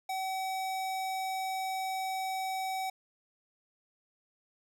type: tone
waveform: square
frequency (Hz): 760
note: F#5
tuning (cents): +46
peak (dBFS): -33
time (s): 0.09-2.9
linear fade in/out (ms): 5
effects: none